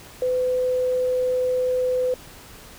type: tone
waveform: sine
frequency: 505 Hz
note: B4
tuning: 39 cents sharp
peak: -19 dBFS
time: 0.22-2.14 s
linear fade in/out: 2 ms
effects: pink hiss -44 dBFS RMS until 2.78 s